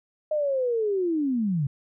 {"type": "linear sweep", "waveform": "sine", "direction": "down", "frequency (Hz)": [621, 130.81], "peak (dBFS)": -22, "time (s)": [0.31, 1.67], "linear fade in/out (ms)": 5, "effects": []}